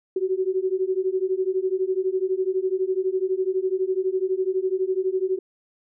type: beating tone pair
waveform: sine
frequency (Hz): 370 / 382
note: F#4 / G4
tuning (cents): 0 / -45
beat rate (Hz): 12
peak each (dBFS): -24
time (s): 0.16-5.39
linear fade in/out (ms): 5
effects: none